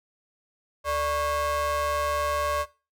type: ring-modulated tone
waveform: square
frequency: 258 Hz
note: C4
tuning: 24 cents flat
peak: -22 dBFS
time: 0.84-2.66 s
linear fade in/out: 50 ms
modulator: 846 Hz
effects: noise-tail reverb RT60 0.3 s tail -18 dB re dry